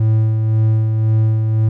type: tone with tremolo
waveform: triangle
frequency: 110 Hz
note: A2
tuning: in tune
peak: -8 dBFS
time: 0-1.69 s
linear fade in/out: 5 ms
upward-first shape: sine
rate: 1.9 Hz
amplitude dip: 35%
effects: none